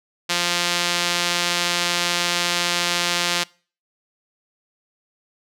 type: tone with band-pass filter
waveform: sawtooth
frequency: 174.61 Hz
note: F3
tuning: in tune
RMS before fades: -22 dBFS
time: 0.29-3.44 s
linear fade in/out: 10 ms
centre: 4200 Hz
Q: 0.92
effects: noise-tail reverb RT60 0.4 s tail -24 dB re dry